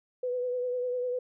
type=tone with vibrato; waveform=sine; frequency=496.9 Hz; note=B4; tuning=11 cents sharp; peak=-28 dBFS; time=0.23-1.19 s; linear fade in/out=5 ms; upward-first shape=triangle; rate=10 Hz; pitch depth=36 cents each way; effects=none